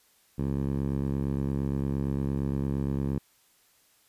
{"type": "tone with band-pass filter", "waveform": "10% pulse", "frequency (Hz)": 68.7, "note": "C#2", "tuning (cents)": -15, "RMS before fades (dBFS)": -29, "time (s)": [0.38, 3.19], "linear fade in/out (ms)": 10, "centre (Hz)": 150, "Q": 0.77, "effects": ["white hiss -64 dBFS RMS until 4.08 s", "resampled to 32000 Hz"]}